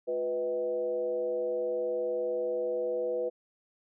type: tone with frequency modulation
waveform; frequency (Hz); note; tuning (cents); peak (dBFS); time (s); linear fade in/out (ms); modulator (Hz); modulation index
sine; 495.2; B4; +5; -28; 0.07-3.3; 20; 140; 0.7
effects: none